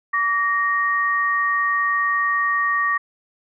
sine tone pair together, 1149.8 / 1864.7 Hz, D6 / A#6, -37 / 0 cents, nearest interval minor sixth, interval 837 cents, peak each -20 dBFS, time 0.13-2.98 s, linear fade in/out 10 ms, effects none

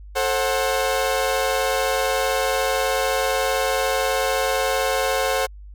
sawtooth chord, F# diminished, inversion first, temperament equal with one note detuned, 440 / 531.2 / 740 Hz, A4 / C5 / F#5, 0 / +26 / 0 cents, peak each -22 / -18 / -21 dBFS, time 0.15-5.47 s, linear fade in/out 20 ms, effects added 50 Hz sine -37 dBFS peak until 5.74 s

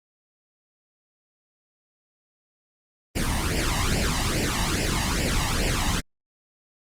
pink noise with flanger, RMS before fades -24 dBFS, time 3.15-6.01 s, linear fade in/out 20 ms, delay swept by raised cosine 0.39 to 1.07 ms, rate 2.4 Hz, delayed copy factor +0.75, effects low-pass 10000 Hz 12 dB/octave + Opus 32 kbps

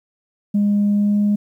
sine tone with pitch glide, 204.8 to 206.3 Hz, G#3 to G#3, -24 to -11 cents, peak -12 dBFS, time 0.54-1.36 s, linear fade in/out 10 ms, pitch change +13 cents, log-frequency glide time 0.9-1.2 s, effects tanh soft clip ceiling -11 dBFS + 9-bit

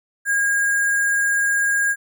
sine tone with sample-and-hold, 1628 Hz, G#6, 35 cents flat, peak -16 dBFS, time 0.25-1.96 s, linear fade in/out 50 ms, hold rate 8820 Hz, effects none

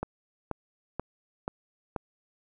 click train, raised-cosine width 1 ms, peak -17 dBFS, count 5, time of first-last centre 0.03-1.962 s, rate 2.07 Hz, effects none

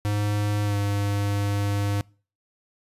square tone with pitch glide, 103.7 to 101.39 Hz, G#2 to G#2, -2 to -41 cents, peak -23 dBFS, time 0.05-2.01 s, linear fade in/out 0 ms, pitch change -39 cents, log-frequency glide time 0.64-0.76 s, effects noise-tail reverb RT60 0.4 s tail -25 dB re dry + resampled to 32000 Hz

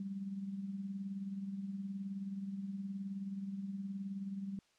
sine tone with tremolo, 196 Hz, G3, in tune, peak -36 dBFS, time 0-4.59 s, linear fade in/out 2 ms, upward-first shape triangle, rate 19 Hz, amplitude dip 60%, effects white hiss -72 dBFS RMS until 4.78 s + low-pass 6000 Hz 12 dB/octave

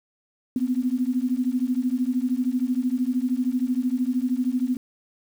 sine beating tone pair, 245.6 / 258.6 Hz, B3 / C4, -9 / -20 cents, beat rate 13 Hz, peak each -24 dBFS, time 0.56-4.77 s, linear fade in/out 2 ms, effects 8-bit

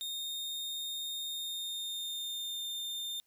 40% pulse tone with pitch glide, 3676 to 3615 Hz, A#7 to A7, -25 to +46 cents, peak -35 dBFS, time 0.01-3.2 s, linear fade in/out 0 ms, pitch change -29 cents, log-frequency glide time 1.25-2.68 s, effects white hiss -75 dBFS RMS until 3.26 s

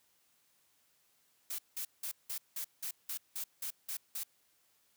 blue noise bursts, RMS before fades -39 dBFS, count 11, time 1.5-4.235 s, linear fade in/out 5 ms, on 85 ms, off 180 ms, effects white hiss -72 dBFS RMS until 4.96 s + high-pass 60 Hz 12 dB/octave

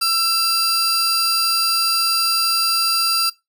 sawtooth tone pair together, 1342 / 4763 Hz, E6 / D8, +31 / +24 cents, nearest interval octave + minor seventh, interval 2193 cents, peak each -18 / -15 dBFS, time 0.01-3.3 s, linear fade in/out 10 ms, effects noise-tail reverb RT60 0.2 s tail -21 dB re dry

